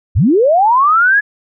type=linear sweep; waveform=sine; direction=up; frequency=59.3 to 1712 Hz; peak=-7 dBFS; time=0.15-1.21 s; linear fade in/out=20 ms; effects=none